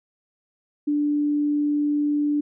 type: tone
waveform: sine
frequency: 293.7 Hz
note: D4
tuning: in tune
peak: -19 dBFS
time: 0.87-2.41 s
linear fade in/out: 10 ms
effects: none